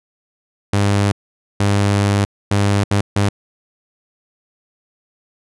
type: tone bursts at uneven times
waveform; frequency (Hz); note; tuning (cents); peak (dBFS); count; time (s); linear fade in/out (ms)
sawtooth; 100.9; G#2; -49; -9; 5; 0.73-1.12 / 1.6-2.25 / 2.51-2.84 / 2.91-3.01 / 3.16-3.29; 5
effects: resampled to 24000 Hz